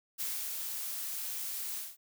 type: noise with ADSR envelope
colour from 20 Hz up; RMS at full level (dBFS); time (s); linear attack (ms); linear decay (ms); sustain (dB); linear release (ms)
blue; -35; 0.18-1.97; 28; 260; -3; 200
effects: none